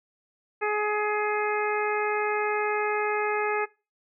harmonic tone, 420.5 Hz, G#4, 22 cents sharp, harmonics 1 / 2 / 3 / 4 / 5 / 6, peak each -27 / -30 / -32 / -33 / -34 / -35 dBFS, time 0.61-3.66 s, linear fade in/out 20 ms, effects noise-tail reverb RT60 0.3 s tail -22 dB re dry

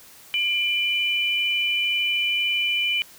sine tone pair together, 2381 / 2997 Hz, D7 / F#7, +23 / +22 cents, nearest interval major third, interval 399 cents, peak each -23 dBFS, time 0.34-3.02 s, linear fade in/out 0 ms, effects white hiss -48 dBFS RMS until 3.18 s

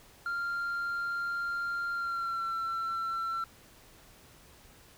sine tone with pitch glide, 1392 to 1347.7 Hz, F6 to E6, -6 to +38 cents, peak -28 dBFS, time 0.26-3.44 s, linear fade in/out 2 ms, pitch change -56 cents, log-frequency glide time 1.93-2.48 s, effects tanh soft clip ceiling -30 dBFS + pink hiss -57 dBFS RMS until 4.97 s

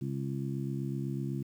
harmonic tone, 68 Hz, C#2, 33 cents flat, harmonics 2 / 3 / 4 / 5, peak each -34 / -38 / -41 / -41 dBFS, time 0.01-1.43 s, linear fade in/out 10 ms, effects 10-bit

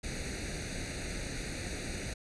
pink noise with comb filter, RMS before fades -38 dBFS, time 0.03-2.14 s, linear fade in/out 10 ms, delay 0.47 ms, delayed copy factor +0.85, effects resampled to 22050 Hz

